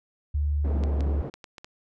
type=tone with pitch glide; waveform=sine; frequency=73.42 to 71.66 Hz; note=D2 to D2; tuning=0 to -42 cents; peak=-22 dBFS; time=0.34-1.22 s; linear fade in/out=10 ms; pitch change=-42 cents; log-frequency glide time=0.56-0.83 s
type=band-pass noise; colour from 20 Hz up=pink; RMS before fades=-35 dBFS; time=0.64-1.3 s; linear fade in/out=10 ms; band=140 to 490 Hz; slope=12 dB/octave
type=clicks; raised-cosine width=0.2 ms; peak=-24 dBFS; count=6; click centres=0.837 / 1.007 / 1.34 / 1.442 / 1.582 / 1.645 s
effects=none